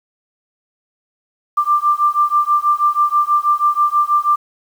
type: beating tone pair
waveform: sine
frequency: 1182 / 1188.2 Hz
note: D6 / D6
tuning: +11 / +20 cents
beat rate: 6.2 Hz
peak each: -15 dBFS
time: 1.57-4.36 s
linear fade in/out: 10 ms
effects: 7-bit